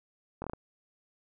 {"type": "slowing click train", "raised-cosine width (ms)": 1, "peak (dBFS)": -23, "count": 5, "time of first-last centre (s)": [0.42, 0.534], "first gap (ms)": 21, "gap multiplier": 1.21, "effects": []}